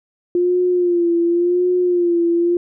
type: tone with vibrato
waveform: sine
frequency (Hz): 350.3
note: F4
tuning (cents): +5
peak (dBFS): -13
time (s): 0.35-2.57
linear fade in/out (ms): 2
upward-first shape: sine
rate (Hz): 0.91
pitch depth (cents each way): 53
effects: none